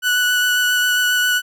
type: tone with vibrato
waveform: 30% pulse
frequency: 1480 Hz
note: F#6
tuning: in tune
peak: -12 dBFS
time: 0.02-1.42 s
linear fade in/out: 50 ms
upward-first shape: sine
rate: 7.4 Hz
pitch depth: 11 cents each way
effects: none